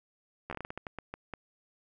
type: slowing click train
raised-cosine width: 0.5 ms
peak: -23 dBFS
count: 13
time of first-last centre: 0.5-1.337 s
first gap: 12 ms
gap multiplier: 1.29
effects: none